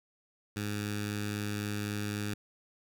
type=tone with notch filter; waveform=10% pulse; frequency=103.83 Hz; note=G#2; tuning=in tune; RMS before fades=-35 dBFS; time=0.56-2.34 s; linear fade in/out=5 ms; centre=620 Hz; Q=0.65; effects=none